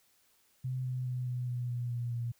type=tone with pitch steps; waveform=sine; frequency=128.6 / 127.12 / 125.66 / 124.22 / 122.79 / 121.38 / 119.99 / 118.61 Hz; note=C3 / C3 / B2 / B2 / B2 / B2 / B2 / A#2; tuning=-30 / -50 / +30 / +10 / -10 / -30 / -50 / +30 cents; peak=-32 dBFS; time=0.64-2.32 s; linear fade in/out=10 ms; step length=210 ms; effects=white hiss -69 dBFS RMS until 2.39 s